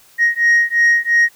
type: beating tone pair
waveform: sine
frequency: 1874 / 1876.9 Hz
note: A#6 / A#6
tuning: +9 / +11 cents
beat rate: 2.9 Hz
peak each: -12 dBFS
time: 0.18-1.29 s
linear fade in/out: 50 ms
effects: tanh soft clip ceiling -7 dBFS + white hiss -49 dBFS RMS until 1.35 s